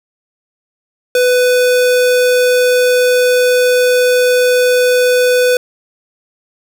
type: tone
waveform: square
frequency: 498.1 Hz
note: B4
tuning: 15 cents sharp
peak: -9 dBFS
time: 1.15-5.57 s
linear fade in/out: 2 ms
effects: none